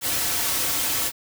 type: noise with comb filter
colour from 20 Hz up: white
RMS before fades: -24 dBFS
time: 0.01-1.12 s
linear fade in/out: 50 ms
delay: 4.9 ms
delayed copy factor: -0.65
effects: none

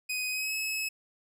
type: tone with pitch glide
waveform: sawtooth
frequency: 2504 to 2580 Hz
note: D#7 to E7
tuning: +10 to -38 cents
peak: -27 dBFS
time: 0.09-0.89 s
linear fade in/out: 10 ms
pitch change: +52 cents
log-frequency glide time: 0.3-0.54 s
effects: none

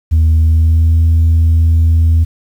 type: tone with pitch glide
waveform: sine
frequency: 79.8 to 81.67 Hz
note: D#2 to E2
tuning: +44 to -16 cents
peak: -4 dBFS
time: 0.11-2.25 s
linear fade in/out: 20 ms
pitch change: +40 cents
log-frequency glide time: 0.38-0.95 s
effects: tanh soft clip ceiling -5 dBFS + 7-bit

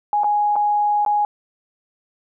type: tone with dropouts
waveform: sine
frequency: 830.6 Hz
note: G#5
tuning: in tune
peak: -15 dBFS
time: 0.13-1.25 s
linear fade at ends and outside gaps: 1 ms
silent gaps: 0.235-0.243 / 0.557-0.563 / 1.05-1.062 s
effects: none

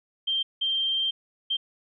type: tone bursts at uneven times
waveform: sine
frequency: 3159 Hz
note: G7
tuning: 13 cents sharp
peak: -23 dBFS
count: 3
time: 0.27-0.43 / 0.61-1.11 / 1.5-1.57 s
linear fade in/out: 10 ms
effects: none

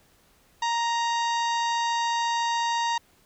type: harmonic tone with a mistuned harmonic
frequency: 934 Hz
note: A#5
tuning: 3 cents sharp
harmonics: 1 / 2 / 3 / 4 / 5 / 6 / 7 / 8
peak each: -24 / -33 / -37 / -35 / -39 / -44 / -41 / -46 dBFS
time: 0.62-2.98 s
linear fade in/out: 5 ms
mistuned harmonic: 7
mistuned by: -65 cents
effects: pink hiss -61 dBFS RMS until 3.25 s

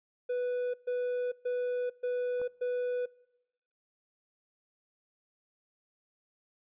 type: tone bursts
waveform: triangle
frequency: 493.9 Hz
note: B4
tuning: in tune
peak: -27 dBFS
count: 5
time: 0.29-3.06 s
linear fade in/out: 10 ms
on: 450 ms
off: 130 ms
type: clicks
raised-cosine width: 1 ms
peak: -43 / -33 dBFS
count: 2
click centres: 2.398 / 2.416 s
effects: noise-tail reverb RT60 1.0 s tail -24 dB re dry + resampled to 8000 Hz

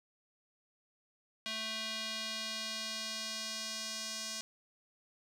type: tone with band-pass filter sweep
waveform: square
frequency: 220 Hz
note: A3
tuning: in tune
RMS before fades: -40 dBFS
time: 1.46-4.41 s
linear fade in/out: 0 ms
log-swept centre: 3600 to 5700 Hz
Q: 1.8
effects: none

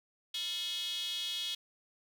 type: tone with high-pass filter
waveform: square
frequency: 196 Hz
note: G3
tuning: in tune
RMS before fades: -37 dBFS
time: 0.34-1.55 s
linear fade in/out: 5 ms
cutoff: 3400 Hz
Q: 8.6
effects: none

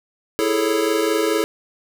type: chord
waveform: square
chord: A major seventh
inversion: second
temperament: equal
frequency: 329.6 / 415.3 / 440 / 554.4 Hz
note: E4 / G#4 / A4 / C#5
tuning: 0 / 0 / 0 / 0 cents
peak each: -23 / -24 / -22 / -27 dBFS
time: 0.39-1.44 s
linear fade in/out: 0 ms
effects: none

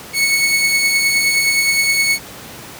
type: beating tone pair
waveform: sawtooth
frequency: 2200 / 2209.6 Hz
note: C#7 / C#7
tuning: -14 / -6 cents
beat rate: 9.6 Hz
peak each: -19 / -10 dBFS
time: 0.13-2.19 s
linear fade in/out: 50 ms
effects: pink hiss -34 dBFS RMS until 2.79 s + high-pass 100 Hz 12 dB/octave

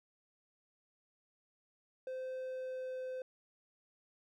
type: tone with pitch glide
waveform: triangle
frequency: 517 to 514 Hz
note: C5 to C5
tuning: -21 to -31 cents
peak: -37 dBFS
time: 2.07-3.22 s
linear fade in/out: 2 ms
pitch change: -10 cents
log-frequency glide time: 2.34-3 s
effects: none

